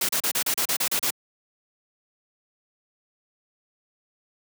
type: noise bursts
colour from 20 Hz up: white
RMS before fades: -24 dBFS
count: 10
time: 0.01-1.106 s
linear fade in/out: 5 ms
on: 79 ms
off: 34 ms
effects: high-pass 150 Hz 12 dB/octave